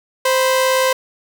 sawtooth tone pair together, 521.8 / 985 Hz, C5 / B5, -5 / -5 cents, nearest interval major seventh, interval 1100 cents, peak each -10 / -18 dBFS, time 0.25-0.93 s, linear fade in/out 5 ms, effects none

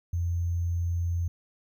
sine tone with sample-and-hold, 85.9 Hz, F2, 28 cents flat, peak -25 dBFS, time 0.13-1.28 s, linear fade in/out 5 ms, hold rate 6300 Hz, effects none

